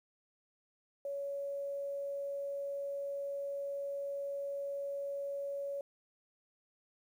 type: tone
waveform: sine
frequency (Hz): 561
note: C#5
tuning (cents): +21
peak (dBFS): -36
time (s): 1.05-5.81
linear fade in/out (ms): 2
effects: 11-bit